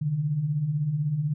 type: beating tone pair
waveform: sine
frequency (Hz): 134.8 / 150.8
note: C#3 / D3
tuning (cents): -48 / +46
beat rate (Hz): 16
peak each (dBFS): -32 / -24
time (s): 0.01-1.34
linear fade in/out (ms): 10
effects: none